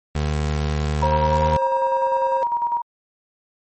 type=tone with pitch glide; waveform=25% pulse; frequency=75.1 to 78.06 Hz; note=D2 to D#2; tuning=+39 to +6 cents; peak=-16 dBFS; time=0.15-1.57 s; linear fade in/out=5 ms; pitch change=+67 cents; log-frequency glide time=0.98-1.42 s
type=tone with tremolo; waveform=sine; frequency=950 Hz; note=A#5; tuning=33 cents sharp; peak=-17 dBFS; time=1.02-2.82 s; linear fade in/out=5 ms; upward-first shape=square; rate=10 Hz; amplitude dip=50%
type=tone; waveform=triangle; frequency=533 Hz; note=C5; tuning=32 cents sharp; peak=-19 dBFS; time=1.03-2.43 s; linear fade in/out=0 ms
effects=MP3 32 kbps